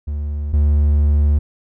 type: tone pair in turn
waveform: triangle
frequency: 73.42 / 73.42 Hz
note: D2 / D2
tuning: 0 / 0 cents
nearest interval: unison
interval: 0 cents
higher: neither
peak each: -18 / -9 dBFS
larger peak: second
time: 0.07-0.53 / 0.53-1.39 s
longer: second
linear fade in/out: 10 ms
effects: none